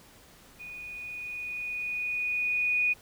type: tone with level ramp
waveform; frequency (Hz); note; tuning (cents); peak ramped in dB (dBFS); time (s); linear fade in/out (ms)
sine; 2469; D#7; -14; -40 to -22; 0.59-2.94; 20
effects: pink hiss -55 dBFS RMS until 3.01 s